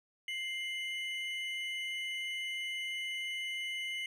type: tone pair together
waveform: triangle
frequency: 2099 / 2969 Hz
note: C7 / F#7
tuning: +5 / +5 cents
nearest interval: tritone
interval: 600 cents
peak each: -36 / -38 dBFS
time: 0.28-4.06 s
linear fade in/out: 2 ms
effects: none